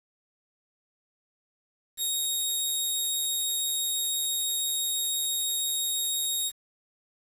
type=tone; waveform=10% pulse; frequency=3749 Hz; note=A#7; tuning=9 cents sharp; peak=-18 dBFS; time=1.97-6.52 s; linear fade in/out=50 ms; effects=resampled to 32000 Hz + 8-bit